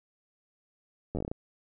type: slowing click train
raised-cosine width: 2 ms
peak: -20 dBFS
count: 9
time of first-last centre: 1.15-1.315 s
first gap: 10 ms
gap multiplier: 1.2
effects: none